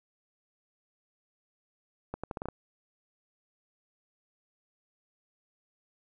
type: accelerating click train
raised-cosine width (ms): 1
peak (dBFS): -21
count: 7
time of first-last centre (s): 2.14-2.486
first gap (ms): 96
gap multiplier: 0.79
effects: none